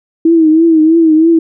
sine tone with vibrato, 322.1 Hz, E4, 40 cents flat, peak -4 dBFS, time 0.25-1.39 s, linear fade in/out 5 ms, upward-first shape triangle, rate 3.1 Hz, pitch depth 80 cents each way, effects none

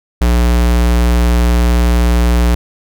square tone, 59.6 Hz, A#1, 39 cents sharp, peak -9 dBFS, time 0.21-2.55 s, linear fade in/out 5 ms, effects none

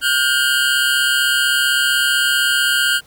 25% pulse tone pair together, 1432.3 / 1568 Hz, F6 / G6, +43 / 0 cents, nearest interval major second, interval 157 cents, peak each -13 dBFS, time 0.01-3.01 s, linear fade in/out 50 ms, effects pink hiss -50 dBFS RMS until 3.06 s

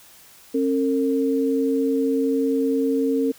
sine tone pair together, 270.7 / 455.3 Hz, C#4 / A#4, -41 / -41 cents, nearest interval major sixth, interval 900 cents, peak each -20 / -22 dBFS, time 0.54-3.32 s, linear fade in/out 10 ms, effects white hiss -49 dBFS RMS until 3.38 s

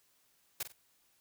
white noise with echo, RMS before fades -36 dBFS, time 0.6-0.63 s, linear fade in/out 5 ms, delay 47 ms, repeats 2, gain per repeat -10 dB, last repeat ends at 0.724 s, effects white hiss -71 dBFS RMS until 1.2 s

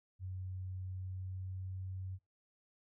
sine tone with pitch glide, 93 to 93.86 Hz, F#2 to F#2, +9 to +25 cents, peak -40 dBFS, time 0.19-2.19 s, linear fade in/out 50 ms, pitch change +16 cents, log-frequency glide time 0.84-1.83 s, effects noise-tail reverb RT60 0.2 s tail -20 dB re dry

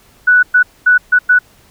sine tone bursts at uneven times, 1480 Hz, F#6, in tune, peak -5 dBFS, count 5, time 0.27-0.43 / 0.54-0.63 / 0.86-0.98 / 1.12-1.19 / 1.29-1.39 s, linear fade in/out 10 ms, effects pink hiss -48 dBFS RMS until 1.7 s

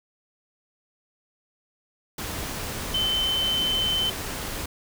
sine tone in noise, 3068 Hz, G7, 38 cents flat, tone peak -22 dBFS, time 2.94-4.1 s, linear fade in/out 5 ms, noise pink, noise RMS -32 dBFS, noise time 2.18-4.66 s, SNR +7 dB, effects none

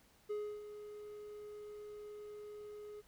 triangle tone with ADSR envelope, 418.7 Hz, G#4, 14 cents sharp, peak -34 dBFS, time 0.29-3.02 s, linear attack 17 ms, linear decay 300 ms, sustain -11 dB, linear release 27 ms, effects pink hiss -68 dBFS RMS until 3.07 s

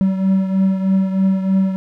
triangle beating tone pair, 190.8 / 194 Hz, G3 / G3, -47 / -18 cents, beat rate 3.2 Hz, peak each -12 / -19 dBFS, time 0.01-1.76 s, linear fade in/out 0 ms, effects none

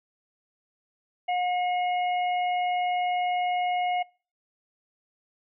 harmonic tone, 720 Hz, F#5, 47 cents flat, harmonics 1 / 3 / 4, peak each -24 / -34 / -39 dBFS, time 1.28-4.03 s, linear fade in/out 10 ms, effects noise-tail reverb RT60 0.4 s tail -26 dB re dry

